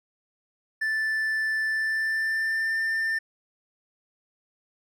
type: tone with pitch glide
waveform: triangle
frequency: 1760 to 1792.8 Hz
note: A6 to A6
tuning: 0 to +32 cents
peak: -22 dBFS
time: 0.81-3.19 s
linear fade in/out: 10 ms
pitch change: +32 cents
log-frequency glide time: 1.67-2.77 s
effects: none

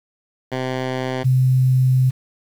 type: tone pair in turn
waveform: 10% pulse / sine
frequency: 129.1 / 129.1 Hz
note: C3 / C3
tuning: -23 / -23 cents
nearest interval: unison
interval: 0 cents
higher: neither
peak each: -13 / -12 dBFS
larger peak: second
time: 0.51-1.24 / 1.24-2.11 s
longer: second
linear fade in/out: 20 ms
effects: low-pass 4000 Hz 12 dB/octave + 7-bit

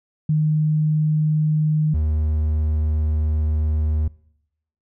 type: tone pair in turn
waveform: sine / triangle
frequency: 153.8 / 76.9 Hz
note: D#3 / D#2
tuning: -20 / -20 cents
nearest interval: octave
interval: 1200 cents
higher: first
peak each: -15 dBFS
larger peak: neither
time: 0.29-1.94 / 1.94-4.08 s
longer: second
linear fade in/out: 5 ms
effects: noise-tail reverb RT60 0.8 s tail -23 dB re dry

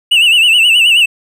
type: tone with vibrato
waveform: triangle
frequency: 2794 Hz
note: F7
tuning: in tune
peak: -4 dBFS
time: 0.11-1.06 s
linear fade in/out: 10 ms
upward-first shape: sine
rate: 9.4 Hz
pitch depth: 110 cents each way
effects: none

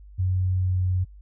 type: tone with pitch glide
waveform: sine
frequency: 92.5 to 91.86 Hz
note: F#2 to F#2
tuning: 0 to -12 cents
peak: -20 dBFS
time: 0.18-1.05 s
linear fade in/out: 20 ms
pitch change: -12 cents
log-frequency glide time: 0.59-0.78 s
effects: added 50 Hz sine -43 dBFS peak until 1.21 s

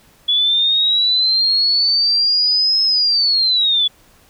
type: linear two-way sweep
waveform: sine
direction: up then down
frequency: 3400 to 5190 to 3400 Hz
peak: -12 dBFS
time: 0.28-3.88 s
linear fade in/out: 10 ms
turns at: 2.84 s
effects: pink hiss -51 dBFS RMS until 4.29 s

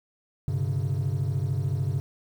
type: tone cluster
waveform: triangle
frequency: 98 / 128.8 / 142.3 Hz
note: G2 / C3 / C#3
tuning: 0 / -27 / +46 cents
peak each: -26 dBFS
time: 0.48-2 s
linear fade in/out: 0 ms
effects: tanh soft clip ceiling -17 dBFS + 9-bit

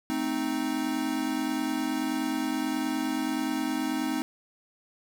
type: chord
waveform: square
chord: A diminished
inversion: none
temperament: equal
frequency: 220 / 261.6 / 311.1 Hz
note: A3 / C4 / Eb4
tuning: 0 / 0 / 0 cents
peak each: -37 / -31 / -31 dBFS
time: 0.1-4.22 s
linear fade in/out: 0 ms
effects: none

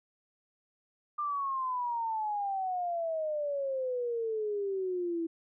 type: exponential sweep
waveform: sine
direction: down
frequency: 1200 to 327 Hz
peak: -30 dBFS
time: 1.18-5.27 s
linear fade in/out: 10 ms
effects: none

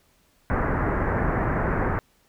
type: low-pass noise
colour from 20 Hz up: pink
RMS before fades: -24 dBFS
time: 0.5-1.99 s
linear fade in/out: 0 ms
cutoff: 1900 Hz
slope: 48 dB/octave
effects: pink hiss -63 dBFS RMS until 2.28 s

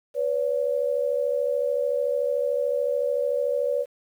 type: tone pair together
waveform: sine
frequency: 493.9 / 567.5 Hz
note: B4 / C#5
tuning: 0 / +41 cents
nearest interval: major second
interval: 241 cents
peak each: -25 / -24 dBFS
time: 0.14-3.86 s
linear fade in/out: 50 ms
effects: 9-bit

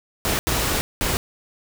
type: noise bursts at uneven times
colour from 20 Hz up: pink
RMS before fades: -22 dBFS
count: 3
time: 0.25-0.39 / 0.47-0.81 / 1.01-1.17 s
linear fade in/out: 0 ms
effects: none

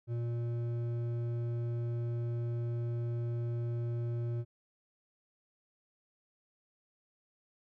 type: tone with hard clipping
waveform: triangle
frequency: 118.3 Hz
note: A#2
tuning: 26 cents sharp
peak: -34 dBFS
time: 0.07-4.45 s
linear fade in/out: 50 ms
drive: 12 dB
effects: none

